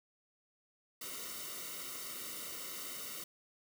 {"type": "noise with comb filter", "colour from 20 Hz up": "white", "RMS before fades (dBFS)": -44, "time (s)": [1.01, 3.24], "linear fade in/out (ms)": 5, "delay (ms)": 1.2, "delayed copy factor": -0.85, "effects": []}